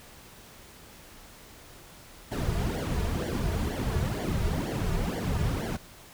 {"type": "noise with flanger", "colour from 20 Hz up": "brown", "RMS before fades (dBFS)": -29, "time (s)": [2.31, 5.77], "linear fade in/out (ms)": 10, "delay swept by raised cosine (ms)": [0.77, 3.87], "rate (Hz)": 2.1, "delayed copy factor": -0.95, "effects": ["pink hiss -50 dBFS RMS until 6.13 s"]}